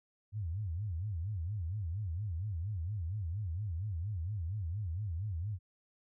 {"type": "tone with vibrato", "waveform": "sine", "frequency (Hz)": 93.2, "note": "F#2", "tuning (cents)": 13, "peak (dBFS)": -34, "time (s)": [0.32, 5.59], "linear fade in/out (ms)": 50, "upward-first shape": "sine", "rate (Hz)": 4.3, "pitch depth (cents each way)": 270, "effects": []}